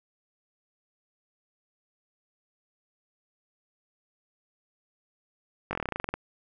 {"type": "slowing click train", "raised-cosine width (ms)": 0.5, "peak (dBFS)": -15, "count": 14, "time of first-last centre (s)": [5.71, 6.14], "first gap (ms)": 20, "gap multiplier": 1.08, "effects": []}